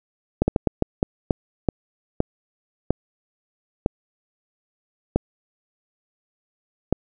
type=slowing click train; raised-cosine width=2 ms; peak=-4 dBFS; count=13; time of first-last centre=0.42-6.926 s; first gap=60 ms; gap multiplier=1.36; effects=none